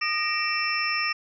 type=tone cluster; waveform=sine; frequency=1223 / 1867 / 2341 / 2677 / 5350 Hz; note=D#6 / A#6 / D7 / E7 / E8; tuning=-30 / +2 / -6 / +26 / +25 cents; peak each=-30 dBFS; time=0.01-1.13 s; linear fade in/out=10 ms; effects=none